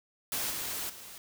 white noise with level steps, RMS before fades -33 / -36 / -47 dBFS, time 0.32-1.18 s, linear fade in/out 2 ms, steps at 0.5 / 0.89 s, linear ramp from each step 10 ms, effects none

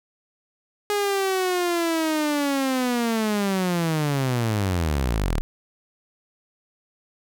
sawtooth linear sweep, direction down, 415.3 to 33.25 Hz, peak -17 dBFS, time 0.9-5.41 s, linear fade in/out 0 ms, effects none

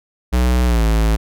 square tone with pitch glide, 61.74 to 54.69 Hz, B1 to A1, 0 to -10 cents, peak -13 dBFS, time 0.32-1.17 s, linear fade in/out 20 ms, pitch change -210 cents, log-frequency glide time 0.65-0.84 s, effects none

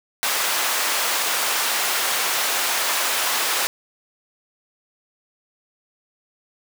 pink high-pass noise, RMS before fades -22 dBFS, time 0.23-3.67 s, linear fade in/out 0 ms, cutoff 850 Hz, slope 12 dB/octave, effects none

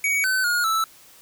square tone with pitch steps, 2253 / 1522 / 1433 / 1317 Hz, C#7 / F#6 / F6 / E6, +28 / +48 / +44 / -2 cents, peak -20 dBFS, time 0.04-0.84 s, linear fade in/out 2 ms, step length 200 ms, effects white hiss -50 dBFS RMS until 1.21 s

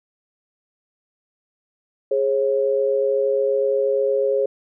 sine tone pair together, 414.6 / 543 Hz, G#4 / C#5, -3 / -36 cents, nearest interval perfect fourth, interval 467 cents, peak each -20 / -19 dBFS, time 2.11-4.46 s, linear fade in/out 5 ms, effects none

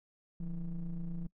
triangle ring-modulated tone, 78.5 Hz, D#2, 16 cents sharp, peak -30 dBFS, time 0.4-1.27 s, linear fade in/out 5 ms, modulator 92.5 Hz, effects noise-tail reverb RT60 0.1 s tail -23 dB re dry

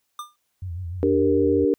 square tone with exponential decay, 1200 Hz, D6, 37 cents sharp, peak -28 dBFS, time 0.19-0.36 s, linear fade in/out 2 ms, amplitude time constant 35 ms
sine tone with vibrato, 88.3 Hz, F2, 20 cents sharp, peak -28 dBFS, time 0.62-1.65 s, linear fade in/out 5 ms, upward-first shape sine, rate 6.7 Hz, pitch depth 100 cents each way
sine chord, G minor, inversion second, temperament equal, 293.7 / 392 / 466.2 Hz, D4 / G4 / Bb4, 0 / 0 / 0 cents, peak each -21 dBFS, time 1.03-1.74 s, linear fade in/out 0 ms
effects white hiss -73 dBFS RMS until 1.78 s

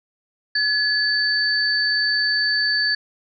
sine tone pair together, 1701 / 4541 Hz, G#6 / C#8, +41 / +41 cents, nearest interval octave + perfect fourth, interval 1700 cents, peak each -20 dBFS, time 0.55-2.95 s, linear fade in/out 5 ms, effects none

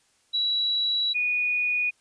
sine tone pair in turn, 3912 / 2464 Hz, B7 / D#7, -17 / -17 cents, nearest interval minor sixth, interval 800 cents, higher first, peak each -22 dBFS, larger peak neither, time 0.33-1.14 / 1.14-1.91 s, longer first, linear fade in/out 20 ms, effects white hiss -65 dBFS RMS until 2 s + resampled to 22050 Hz

